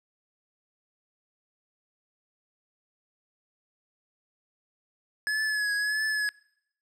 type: tone with vibrato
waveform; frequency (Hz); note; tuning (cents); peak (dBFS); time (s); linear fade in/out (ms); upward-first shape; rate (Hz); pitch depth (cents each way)
square; 1700; G#6; +40; -26; 5.27-6.29; 0; triangle; 1.6; 46
effects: noise-tail reverb RT60 0.8 s tail -26 dB re dry + low-pass 9000 Hz 12 dB/octave